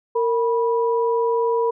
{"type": "tone pair together", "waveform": "sine", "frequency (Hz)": [461.1, 977], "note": ["A#4", "B5"], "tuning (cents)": [-19, -19], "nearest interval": "octave + minor second", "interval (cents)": 1300, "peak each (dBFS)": [-18, -23], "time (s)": [0.15, 1.71], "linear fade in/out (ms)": 10, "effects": []}